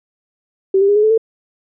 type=tone with pitch steps; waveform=sine; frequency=385.2 / 396.9 / 409 / 421.5 / 434.4 / 447.6 Hz; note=G4 / G4 / G#4 / G#4 / A4 / A4; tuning=-30 / +22 / -26 / +26 / -22 / +30 cents; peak=-9 dBFS; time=0.74-1.178 s; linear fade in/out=5 ms; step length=73 ms; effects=none